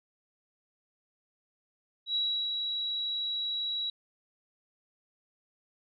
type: tone with ADSR envelope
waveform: sine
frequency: 3889 Hz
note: B7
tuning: 27 cents flat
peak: -26 dBFS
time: 2.06-3.9 s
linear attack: 90 ms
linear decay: 340 ms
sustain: -4 dB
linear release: 3 ms
effects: none